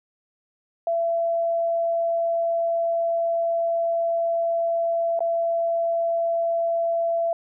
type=tone with dropouts; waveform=sine; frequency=672 Hz; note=E5; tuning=33 cents sharp; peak=-20 dBFS; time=0.87-7.33 s; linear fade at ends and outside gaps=2 ms; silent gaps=5.192-5.205 s; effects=none